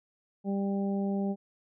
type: harmonic tone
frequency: 197.8 Hz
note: G3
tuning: 16 cents sharp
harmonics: 1 / 2 / 3 / 4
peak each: -28 / -36 / -40 / -42 dBFS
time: 0.44-1.36 s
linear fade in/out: 50 ms
effects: none